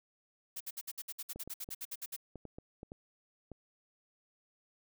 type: noise bursts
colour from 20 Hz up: blue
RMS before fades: -41 dBFS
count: 16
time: 0.56-2.165 s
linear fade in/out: 10 ms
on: 45 ms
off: 59 ms
type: clicks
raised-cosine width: 2 ms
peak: -32 dBFS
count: 9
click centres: 1.36 / 1.476 / 1.689 / 2.357 / 2.453 / 2.585 / 2.831 / 2.919 / 3.517 s
effects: none